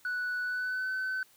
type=tone with pitch glide; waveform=sine; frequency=1480 to 1520.7 Hz; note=F#6 to F#6; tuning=0 to +47 cents; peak=-28 dBFS; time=0.05-1.23 s; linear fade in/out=2 ms; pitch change=+47 cents; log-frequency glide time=0.43-0.91 s; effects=tanh soft clip ceiling -29 dBFS + white hiss -62 dBFS RMS until 1.36 s